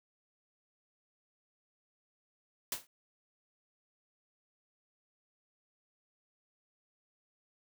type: noise with exponential decay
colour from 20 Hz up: white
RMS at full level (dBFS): -32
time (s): 2.72-2.87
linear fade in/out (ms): 2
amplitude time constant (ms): 32
effects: none